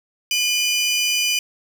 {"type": "tone pair together", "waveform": "25% pulse", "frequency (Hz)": [2436, 2990], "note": ["D#7", "F#7"], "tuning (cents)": [-37, 17], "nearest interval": "major third", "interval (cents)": 354, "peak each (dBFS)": -17, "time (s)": [0.31, 1.39], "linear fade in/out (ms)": 2, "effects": ["7-bit"]}